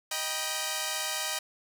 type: chord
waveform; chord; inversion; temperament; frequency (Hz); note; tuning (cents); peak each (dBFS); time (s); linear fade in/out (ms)
5% pulse; Eb augmented; none; equal with one note detuned; 622.3 / 784 / 966.3; Eb5 / G5 / B5; 0 / 0 / -38; -23; 0.11-1.39; 5
effects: none